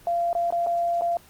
sine tone with dropouts, 688 Hz, F5, 26 cents flat, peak -21 dBFS, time 0.07-1.17 s, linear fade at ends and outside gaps 1 ms, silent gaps 0.33-0.351 / 0.505-0.524 / 0.664-0.669 / 1.011-1.019 s, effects pink hiss -52 dBFS RMS until 1.29 s + Opus 24 kbps

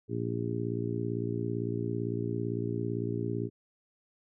harmonic tone, 57.8 Hz, A#1, 14 cents flat, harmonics 2 / 3 / 4 / 5 / 6 / 7, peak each -34 / -39 / -39 / -38 / -38 / -37 dBFS, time 0.08-3.5 s, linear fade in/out 50 ms, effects none

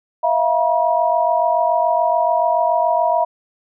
sine tone cluster, 649 / 696 / 959 Hz, E5 / F5 / A#5, -27 / -6 / +49 cents, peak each -18 dBFS, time 0.23-3.25 s, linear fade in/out 10 ms, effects none

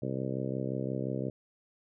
harmonic tone, 65.7 Hz, C2, 8 cents sharp, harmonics 2 / 3 / 4 / 5 / 6 / 7 / 8 / 9, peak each -36 / -38 / -39 / -40 / -41 / -41 / -42 / -43 dBFS, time 0.02-1.3 s, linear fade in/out 5 ms, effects none

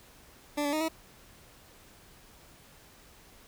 20% pulse tone with pitch steps, 293.1 / 287.3 / 310.2 / 321.5 Hz, D4 / D4 / D#4 / E4, -3 / -38 / -5 / -43 cents, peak -23 dBFS, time 0.57-0.886 s, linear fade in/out 10 ms, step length 79 ms, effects pink hiss -56 dBFS RMS until 3.47 s

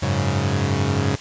sawtooth chord, F# suspended second, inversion none, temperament equal, 92.5 / 103.83 / 138.59 Hz, F#2 / G#2 / C#3, 0 / 0 / 0 cents, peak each -19 dBFS, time 0.02-1.16 s, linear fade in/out 10 ms, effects white hiss -37 dBFS RMS until 1.2 s + resampled to 16000 Hz

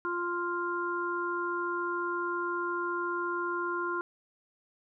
harmonic tone, 349.2 Hz, F4, in tune, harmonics 1 / 3 / 4, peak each -34 / -34 / -34 dBFS, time 0.05-4.01 s, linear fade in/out 0 ms, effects none

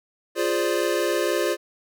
square chord, D half-diminished seventh, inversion first, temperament equal, 349.2 / 415.3 / 523.3 / 587.3 Hz, F4 / Ab4 / C5 / D5, 0 / 0 / 0 / 0 cents, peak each -26 / -28 / -28 / -28 dBFS, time 0.35-1.57 s, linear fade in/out 50 ms, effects none

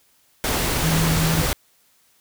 sine tone in noise, 161.2 Hz, E3, 38 cents flat, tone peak -19 dBFS, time 0.84-1.42 s, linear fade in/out 0 ms, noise pink, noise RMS -22 dBFS, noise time 0.44-1.53 s, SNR 0 dB, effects white hiss -60 dBFS RMS until 2.2 s

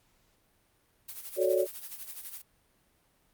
blue noise with tremolo, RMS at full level -40 dBFS, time 1.08-2.42 s, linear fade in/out 10 ms, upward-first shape sine, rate 12 Hz, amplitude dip 65%
sine chord, D major seventh, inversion first, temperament equal, 370 / 440 / 554.4 / 587.3 Hz, F#4 / A4 / C#5 / D5, 0 / 0 / 0 / 0 cents, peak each -28 / -32 / -28 / -30 dBFS, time 1.36-1.67 s, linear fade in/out 50 ms
effects pink hiss -69 dBFS RMS until 3.33 s + Opus 48 kbps

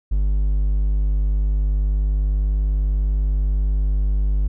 triangle tone, 50.1 Hz, G1, 38 cents sharp, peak -14 dBFS, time 0.11-4.48 s, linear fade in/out 10 ms, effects none

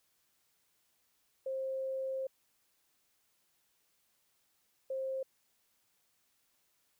sine tone bursts at uneven times, 530 Hz, C5, 22 cents sharp, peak -34 dBFS, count 2, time 1.46-2.27 / 4.9-5.23 s, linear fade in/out 5 ms, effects white hiss -75 dBFS RMS until 6.99 s

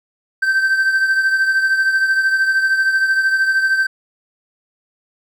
triangle beating tone pair, 1554 / 1567 Hz, G6 / G6, -16 / -1 cents, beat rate 13 Hz, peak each -12 / -20 dBFS, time 0.42-3.87 s, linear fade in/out 10 ms, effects none

